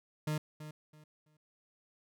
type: tone with echo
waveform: 40% pulse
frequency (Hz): 152.6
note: D#3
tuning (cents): -33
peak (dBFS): -31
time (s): 0.27-0.38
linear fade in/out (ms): 5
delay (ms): 330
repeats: 3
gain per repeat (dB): -12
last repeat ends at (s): 1.37
effects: none

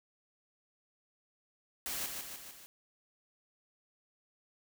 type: noise with echo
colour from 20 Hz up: white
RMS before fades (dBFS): -38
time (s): 1.86-2.06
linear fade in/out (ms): 0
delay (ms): 150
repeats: 4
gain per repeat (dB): -4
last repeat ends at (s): 2.66
effects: none

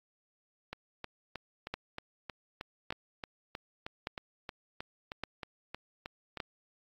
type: two click trains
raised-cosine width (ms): 0.3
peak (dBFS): -23 / -19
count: 19 / 5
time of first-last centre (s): 0.73-6.373 / 1.74-6.402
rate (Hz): 3.19 / 0.858
effects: AAC 64 kbps

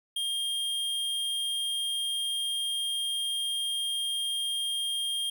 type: tone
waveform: square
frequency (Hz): 3217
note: G7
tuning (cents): +44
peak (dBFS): -29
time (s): 0.16-5.3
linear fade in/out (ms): 5
effects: 11-bit

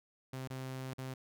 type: tone with dropouts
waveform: sawtooth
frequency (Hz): 130.81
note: C3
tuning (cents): 0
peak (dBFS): -36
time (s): 0.33-1.14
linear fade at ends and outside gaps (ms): 5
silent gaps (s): 0.476-0.501 / 0.936-0.982
effects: none

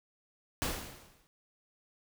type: noise with exponential decay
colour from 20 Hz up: pink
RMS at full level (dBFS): -31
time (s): 0.62-1.27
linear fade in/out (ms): 0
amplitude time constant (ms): 140
effects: none

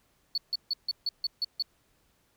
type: tone bursts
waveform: sine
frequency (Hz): 4435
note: C#8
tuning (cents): 0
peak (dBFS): -25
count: 8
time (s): 0.35-1.624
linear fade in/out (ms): 2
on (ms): 28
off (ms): 150
effects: tanh soft clip ceiling -21 dBFS + pink hiss -69 dBFS RMS until 2.36 s

